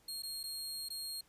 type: tone with dropouts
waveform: sawtooth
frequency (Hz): 4250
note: C8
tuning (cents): +26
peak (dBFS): -37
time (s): 0.08-1.21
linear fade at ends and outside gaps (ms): 5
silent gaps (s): 0.223-0.232 / 0.432-0.437 / 0.887-0.902
effects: pink hiss -68 dBFS RMS until 1.28 s + resampled to 32000 Hz